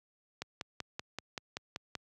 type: click train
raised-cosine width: 0.2 ms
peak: -20 dBFS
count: 9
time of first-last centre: 0.42-1.953 s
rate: 5.22 Hz
effects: high-pass 80 Hz 12 dB/octave